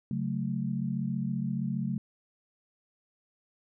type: chord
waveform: sine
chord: F# minor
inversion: second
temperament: equal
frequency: 138.59 / 185 / 220 Hz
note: C#3 / F#3 / A3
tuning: 0 / 0 / 0 cents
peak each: -33 dBFS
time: 0.11-1.98 s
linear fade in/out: 2 ms
effects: none